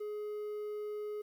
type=tone; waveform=triangle; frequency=420 Hz; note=G#4; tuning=19 cents sharp; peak=-35 dBFS; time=0-1.22 s; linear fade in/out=10 ms; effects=11-bit